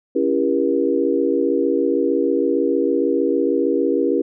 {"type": "chord", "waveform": "sine", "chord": "C# diminished seventh", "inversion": "none", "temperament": "just", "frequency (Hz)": [277.2, 332.6, 399.1, 479], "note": ["C#4", "E4", "G4", "Bb4"], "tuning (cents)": [0, 16, 31, 47], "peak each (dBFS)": -21, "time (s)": [0.15, 4.22], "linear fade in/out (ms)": 10, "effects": []}